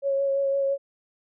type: tone with vibrato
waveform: sine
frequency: 551 Hz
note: C#5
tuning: 11 cents flat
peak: -21 dBFS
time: 0.02-0.78 s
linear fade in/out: 50 ms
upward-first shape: sine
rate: 5.9 Hz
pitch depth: 16 cents each way
effects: none